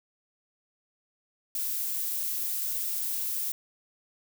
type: noise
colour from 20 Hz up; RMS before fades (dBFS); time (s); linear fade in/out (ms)
violet; -31; 1.55-3.52; 2
effects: none

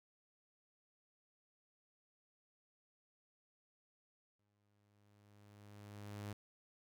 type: tone with exponential growth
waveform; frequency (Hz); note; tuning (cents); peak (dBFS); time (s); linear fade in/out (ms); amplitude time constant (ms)
sawtooth; 103; G#2; -14; -39; 4.39-6.33; 5; 420
effects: none

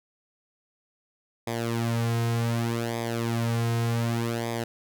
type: tone with flanger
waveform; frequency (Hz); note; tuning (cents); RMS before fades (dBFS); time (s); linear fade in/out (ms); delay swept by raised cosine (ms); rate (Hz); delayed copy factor
sawtooth; 116.4; A#2; -2; -27; 1.47-4.64; 5; 0.7 to 3.5; 0.66; -0.75
effects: none

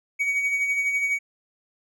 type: tone with tremolo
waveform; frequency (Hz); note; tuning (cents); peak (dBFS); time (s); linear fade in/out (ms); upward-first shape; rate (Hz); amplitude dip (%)
triangle; 2254; C#7; +28; -18; 0.19-1.19; 20; sine; 12; 45
effects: none

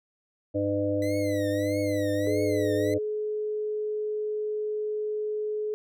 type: harmonic tone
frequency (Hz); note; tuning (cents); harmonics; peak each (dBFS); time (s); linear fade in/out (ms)
100.9; G#2; -49; 1 / 3 / 5 / 6; -32 / -28 / -29 / -30; 0.54-2.99; 20
type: tone with vibrato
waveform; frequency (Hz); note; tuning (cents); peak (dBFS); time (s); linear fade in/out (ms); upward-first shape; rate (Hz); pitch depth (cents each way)
sawtooth; 1991; B6; +14; -36; 1.02-2.94; 2; triangle; 1.6; 180
type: tone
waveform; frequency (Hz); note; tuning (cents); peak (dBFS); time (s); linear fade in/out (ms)
sine; 425; G#4; +40; -27; 2.27-5.74; 0
effects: none

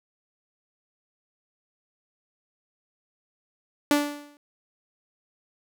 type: tone with exponential decay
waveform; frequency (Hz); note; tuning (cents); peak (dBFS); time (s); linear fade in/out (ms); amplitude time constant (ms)
sawtooth; 291.3; D4; -14; -12; 3.91-4.37; 1; 100
effects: none

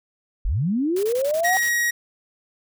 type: linear sweep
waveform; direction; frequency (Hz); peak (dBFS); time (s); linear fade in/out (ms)
sine; up; 30.56 to 769; -19; 0.45-1.57; 0
type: noise bursts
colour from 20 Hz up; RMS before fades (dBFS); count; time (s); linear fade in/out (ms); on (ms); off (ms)
white; -36; 8; 0.96-1.691; 5; 73; 21
type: tone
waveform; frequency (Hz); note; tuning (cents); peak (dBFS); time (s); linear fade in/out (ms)
45% pulse; 1897; A#6; +30; -19; 1.44-1.91; 10
effects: none

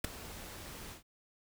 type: noise with ADSR envelope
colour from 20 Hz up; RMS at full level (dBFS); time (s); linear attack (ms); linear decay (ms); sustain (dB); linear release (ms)
pink; -30; 0.04-1.03; 4; 10; -17; 120
effects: none

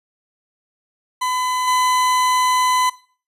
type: tone with level steps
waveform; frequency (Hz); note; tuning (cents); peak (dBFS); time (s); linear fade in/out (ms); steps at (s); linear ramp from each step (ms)
40% pulse; 1008; B5; +35; -18 / -14; 1.21-2.9; 10; 1.67; 10
effects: noise-tail reverb RT60 0.4 s tail -18 dB re dry + resampled to 32000 Hz

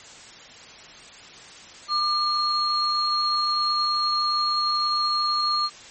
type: tone pair together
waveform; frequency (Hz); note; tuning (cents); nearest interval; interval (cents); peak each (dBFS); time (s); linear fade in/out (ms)
sine; 1199 / 4273; D6 / C8; +36 / +36; octave + minor seventh; 2200; -23; 1.88-5.7; 50
effects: white hiss -44 dBFS RMS until 5.9 s + MP3 32 kbps

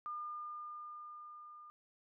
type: tone with level ramp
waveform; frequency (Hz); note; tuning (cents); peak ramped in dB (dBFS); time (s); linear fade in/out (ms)
sine; 1208; D6; +48; -39 to -52; 0.06-1.7; 0
effects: none

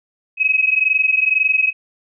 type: tone pair together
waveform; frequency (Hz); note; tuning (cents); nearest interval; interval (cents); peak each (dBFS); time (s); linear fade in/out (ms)
sine; 2537 / 2559; D#7 / D#7; +33 / +48; unison; 15; -16; 0.37-1.73; 50
effects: none

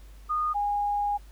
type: tone pair in turn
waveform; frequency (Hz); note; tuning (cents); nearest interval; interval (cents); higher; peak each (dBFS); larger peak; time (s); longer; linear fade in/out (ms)
sine; 1228 / 819.6; D#6 / G#5; -23 / -23; perfect fifth; 700; first; -24; neither; 0.29-0.54 / 0.54-1.18; second; 20
effects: added 50 Hz sine -45 dBFS peak until 1.31 s + pink hiss -59 dBFS RMS until 1.31 s

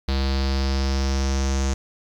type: tone with low-pass filter sweep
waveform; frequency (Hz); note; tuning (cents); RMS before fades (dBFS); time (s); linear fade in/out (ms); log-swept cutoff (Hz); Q
square; 67.5; C#2; -45; -22; 0.08-1.74; 5; 4300 to 6500; 4.8
effects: 8-bit

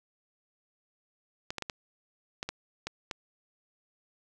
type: clicks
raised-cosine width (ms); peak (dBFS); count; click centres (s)
0.2; -17; 8; 1.505 / 1.583 / 1.623 / 1.698 / 2.429 / 2.49 / 2.87 / 3.112
effects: none

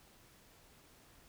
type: silence
effects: pink hiss -63 dBFS RMS until 1.28 s

